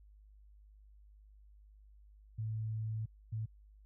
sine tone bursts at uneven times, 110 Hz, A2, in tune, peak -35 dBFS, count 2, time 2.38-3.06 / 3.32-3.46 s, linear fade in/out 10 ms, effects added 51 Hz sine -57 dBFS peak until 3.85 s

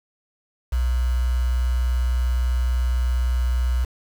sine tone with quantisation, 61.74 Hz, B1, in tune, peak -18 dBFS, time 0.72-3.85 s, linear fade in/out 10 ms, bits 6, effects none

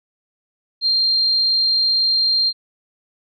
sine tone, 4186 Hz, C8, in tune, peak -14 dBFS, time 0.81-2.53 s, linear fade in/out 50 ms, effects none

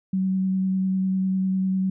sine tone with vibrato, 189 Hz, F#3, 37 cents sharp, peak -20 dBFS, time 0.13-1.9 s, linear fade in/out 5 ms, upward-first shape sine, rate 10 Hz, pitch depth 11 cents each way, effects none

